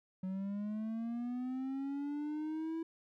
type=linear sweep; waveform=triangle; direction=up; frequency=185 to 329.6 Hz; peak=-34 dBFS; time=0.23-2.83 s; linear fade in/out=5 ms; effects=none